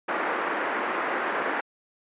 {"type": "band-pass noise", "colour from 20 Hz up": "white", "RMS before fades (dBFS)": -28, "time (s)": [0.08, 1.61], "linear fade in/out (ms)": 10, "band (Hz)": [270, 1800], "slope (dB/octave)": 24, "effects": ["resampled to 8000 Hz"]}